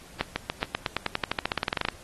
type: accelerating click train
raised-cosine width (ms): 0.3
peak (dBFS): -9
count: 22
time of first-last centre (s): 0.21-1.886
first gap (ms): 150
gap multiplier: 0.93
effects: pink hiss -50 dBFS RMS until 2.03 s + AAC 32 kbps